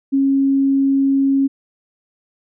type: tone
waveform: sine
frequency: 273.1 Hz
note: C#4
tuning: 26 cents flat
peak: -12 dBFS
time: 0.12-1.48 s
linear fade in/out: 20 ms
effects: none